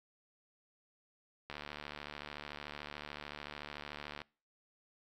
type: click train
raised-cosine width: 0.3 ms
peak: -27 dBFS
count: 201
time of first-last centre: 1.5-4.217 s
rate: 73.6 Hz
effects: noise-tail reverb RT60 0.4 s tail -25 dB re dry